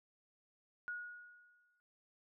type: tone with exponential decay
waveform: sine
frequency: 1449 Hz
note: F#6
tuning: 37 cents flat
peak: -38 dBFS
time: 0.88-1.8 s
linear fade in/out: 0 ms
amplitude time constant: 200 ms
effects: none